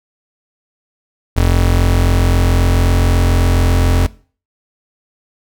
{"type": "tone pair together", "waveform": "square", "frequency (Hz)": [43.7, 87.5], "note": ["F1", "F2"], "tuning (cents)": [2, 4], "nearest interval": "octave", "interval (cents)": 1202, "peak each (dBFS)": -13, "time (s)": [1.36, 4.07], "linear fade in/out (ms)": 10, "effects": ["noise-tail reverb RT60 0.4 s tail -20 dB re dry"]}